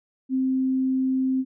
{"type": "tone", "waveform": "sine", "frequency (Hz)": 261.6, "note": "C4", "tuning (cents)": 0, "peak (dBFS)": -20, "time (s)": [0.29, 1.45], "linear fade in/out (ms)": 50, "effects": []}